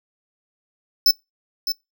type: tone with echo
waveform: square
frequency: 5274 Hz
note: E8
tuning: in tune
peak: -12 dBFS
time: 1.06-1.11 s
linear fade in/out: 2 ms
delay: 610 ms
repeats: 1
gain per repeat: -9 dB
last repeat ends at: 1.72 s
effects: noise-tail reverb RT60 0.2 s tail -22 dB re dry

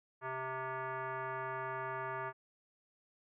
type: tone with frequency modulation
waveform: sine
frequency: 130.81 Hz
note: C3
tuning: in tune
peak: -37 dBFS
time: 0.21-2.33 s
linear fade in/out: 50 ms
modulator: 523 Hz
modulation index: 2.9
effects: none

